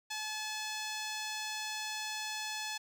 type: tone with notch filter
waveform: 5% pulse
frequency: 860 Hz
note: A5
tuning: 40 cents flat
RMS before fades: -39 dBFS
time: 0.1-2.78 s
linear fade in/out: 10 ms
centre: 11000 Hz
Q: 0.62
effects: none